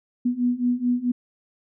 sine beating tone pair, 242.7 / 247.3 Hz, B3 / B3, -30 / +3 cents, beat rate 4.6 Hz, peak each -24 / -22 dBFS, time 0.25-1.12 s, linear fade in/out 10 ms, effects none

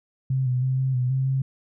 sine tone with pitch steps, 132 / 125.9 / 130.6 / 132 / 125.4 / 132.5 / 133.5 Hz, C3 / B2 / C3 / C3 / B2 / C3 / C3, +16 / +34 / -3 / +16 / +27 / +22 / +35 cents, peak -20 dBFS, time 0.3-1.42 s, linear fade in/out 5 ms, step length 160 ms, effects none

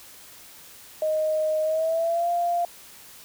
sine tone with pitch glide, 622.3 to 694.5 Hz, D#5 to F5, 0 to -10 cents, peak -21 dBFS, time 1.02-2.65 s, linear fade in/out 2 ms, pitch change +190 cents, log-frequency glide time 1.63-2.3 s, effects white hiss -47 dBFS RMS until 3.24 s

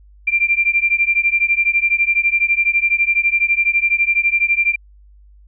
sine beating tone pair, 2366 / 2378 Hz, D7 / D7, +12 / +21 cents, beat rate 12 Hz, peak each -16 dBFS, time 0.27-4.76 s, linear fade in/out 10 ms, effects added 50 Hz sine -43 dBFS peak until 5.47 s

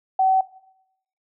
sine tone, 760 Hz, F#5, 46 cents sharp, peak -15 dBFS, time 0.19-0.41 s, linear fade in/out 5 ms, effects noise-tail reverb RT60 0.8 s tail -19 dB re dry

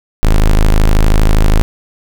45% pulse tone, 26.35 Hz, G#0, 26 cents sharp, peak -5 dBFS, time 0.23-1.62 s, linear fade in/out 0 ms, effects none

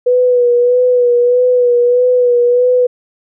sine tone with vibrato, 491 Hz, B4, 10 cents flat, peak -7 dBFS, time 0.06-2.87 s, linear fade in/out 10 ms, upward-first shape sine, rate 1.6 Hz, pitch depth 33 cents each way, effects none

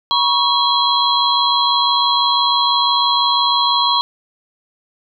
sine tone cluster, 962 / 1108 / 3299 / 4077 Hz, B5 / C#6 / G#7 / C8, -46 / -1 / -12 / -46 cents, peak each -18 dBFS, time 0.11-4.01 s, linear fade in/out 0 ms, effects none

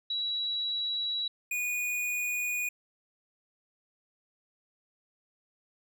sine / square tone pair in turn, 3904 / 2459 Hz, B7 / D#7, -21 / -21 cents, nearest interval minor sixth, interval 800 cents, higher first, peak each -29 / -30 dBFS, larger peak first, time 0.1-1.28 / 1.51-2.69 s, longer neither, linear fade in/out 5 ms, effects none

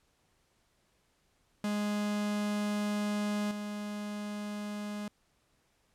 45% pulse tone with level steps, 207.7 Hz, G#3, in tune, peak -30 / -36 dBFS, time 1.64-5.08 s, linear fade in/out 2 ms, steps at 3.51 s, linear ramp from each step 2 ms, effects pink hiss -72 dBFS RMS until 5.94 s + low-pass 11000 Hz 12 dB/octave

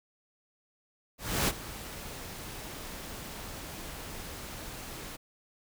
pink noise with ADSR envelope, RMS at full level -26 dBFS, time 1.18-5.17 s, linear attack 300 ms, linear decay 36 ms, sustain -16 dB, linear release 18 ms, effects none

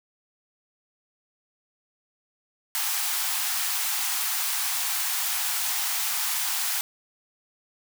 white high-pass noise, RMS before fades -27 dBFS, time 2.75-6.81 s, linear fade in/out 0 ms, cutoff 710 Hz, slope 96 dB/octave, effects none

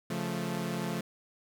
sawtooth chord, Db augmented, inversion none, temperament equal with one note detuned, 138.59 / 174.61 / 219.1 Hz, Db3 / F3 / A3, 0 / 0 / -7 cents, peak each -35 / -31 / -32 dBFS, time 0.1-1.01 s, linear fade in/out 5 ms, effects none

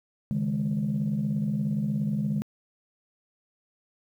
sine chord, C# suspended second, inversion none, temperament equal, 138.59 / 155.56 / 207.7 Hz, C#3 / D#3 / G#3, 0 / 0 / 0 cents, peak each -30 / -29 / -26 dBFS, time 0.31-2.42 s, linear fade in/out 0 ms, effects tanh soft clip ceiling -19 dBFS + 10-bit

